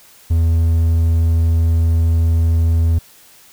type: tone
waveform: triangle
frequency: 82.41 Hz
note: E2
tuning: in tune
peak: -9 dBFS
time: 0.3-2.99 s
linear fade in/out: 10 ms
effects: white hiss -46 dBFS RMS until 3.52 s